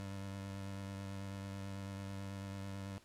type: tone with vibrato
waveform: 25% pulse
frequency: 98 Hz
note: G2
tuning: in tune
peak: -39 dBFS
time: 0-2.98 s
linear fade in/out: 0 ms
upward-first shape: sine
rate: 9.1 Hz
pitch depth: 19 cents each way
effects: pink hiss -65 dBFS RMS until 3.04 s + low-pass 11000 Hz 12 dB/octave